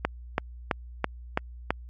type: click train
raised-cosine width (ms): 0.5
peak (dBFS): -8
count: 6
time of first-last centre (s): 0.05-1.706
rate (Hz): 3.02
effects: added 60 Hz sine -40 dBFS peak until 1.89 s + MP3 64 kbps